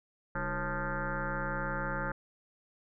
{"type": "tone with frequency modulation", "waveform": "sine", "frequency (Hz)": 712, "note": "F5", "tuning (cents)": 33, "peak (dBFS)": -31, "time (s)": [0.35, 2.12], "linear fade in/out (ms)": 5, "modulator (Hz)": 170, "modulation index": 5.5, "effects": []}